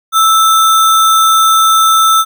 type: tone with sample-and-hold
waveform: sine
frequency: 1318.5 Hz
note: E6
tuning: in tune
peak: -5 dBFS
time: 0.12-2.25 s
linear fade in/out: 50 ms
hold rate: 4900 Hz
effects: none